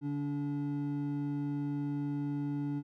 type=tone pair together; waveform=triangle; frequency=143.8 / 287.6 Hz; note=D3 / D4; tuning=-36 / -36 cents; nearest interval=octave; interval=1200 cents; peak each=-34 / -32 dBFS; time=0.01-2.83 s; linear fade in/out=50 ms; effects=none